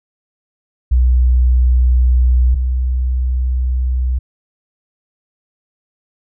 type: tone pair in turn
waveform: sine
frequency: 62.1 / 63.04 Hz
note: B1 / B1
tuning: +10 / +36 cents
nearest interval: unison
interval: 26 cents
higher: second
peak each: -8 / -13 dBFS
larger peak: first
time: 0.91-2.55 / 2.55-4.19 s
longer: neither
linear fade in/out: 10 ms
effects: none